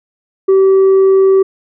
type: tone with tanh clipping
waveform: sine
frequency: 384.9 Hz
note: G4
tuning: 32 cents flat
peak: -6 dBFS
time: 0.48-1.43 s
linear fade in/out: 10 ms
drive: 2 dB
effects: none